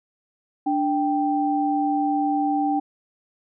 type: tone pair together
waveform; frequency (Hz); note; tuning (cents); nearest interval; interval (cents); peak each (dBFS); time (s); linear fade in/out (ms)
sine; 293.7 / 784; D4 / G5; 0 / 0; octave + perfect fourth; 1700; -22; 0.66-2.8; 10
effects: none